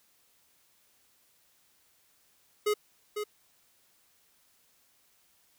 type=tone with echo; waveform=square; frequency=419.6 Hz; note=G#4; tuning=18 cents sharp; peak=-25 dBFS; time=2.66-2.74 s; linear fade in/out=10 ms; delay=500 ms; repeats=1; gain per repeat=-7 dB; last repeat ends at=3.24 s; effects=white hiss -67 dBFS RMS until 5.58 s